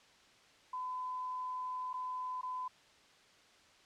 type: tone with dropouts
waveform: sine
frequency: 1011 Hz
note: B5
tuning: 40 cents sharp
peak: -37 dBFS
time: 0.73-2.68 s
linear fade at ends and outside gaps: 5 ms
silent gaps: 1.931-1.939 / 2.413-2.43 s
effects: white hiss -63 dBFS RMS until 3.85 s + low-pass 5000 Hz 12 dB/octave